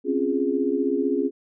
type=chord; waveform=sine; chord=Db major seventh; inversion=third; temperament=equal; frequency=261.6 / 277.2 / 349.2 / 415.3 Hz; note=C4 / Db4 / F4 / Ab4; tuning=0 / 0 / 0 / 0 cents; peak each=-27 / -25 / -27 / -25 dBFS; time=0.04-1.31 s; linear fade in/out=50 ms; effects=none